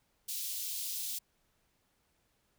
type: high-pass noise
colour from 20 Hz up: white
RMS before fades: -38 dBFS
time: 0.28-1.19 s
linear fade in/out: 10 ms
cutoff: 3200 Hz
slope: 24 dB/octave
effects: pink hiss -75 dBFS RMS until 2.58 s